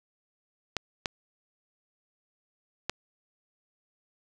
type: clicks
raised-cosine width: 0.2 ms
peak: -11 dBFS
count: 3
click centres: 0.767 / 1.058 / 2.896 s
effects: none